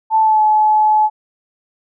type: tone with pitch glide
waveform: sine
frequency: 880 to 856.9 Hz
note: A5 to A5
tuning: 0 to -46 cents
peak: -9 dBFS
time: 0.1-1.1 s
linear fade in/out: 50 ms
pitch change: -46 cents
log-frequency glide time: 0.2-0.42 s
effects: none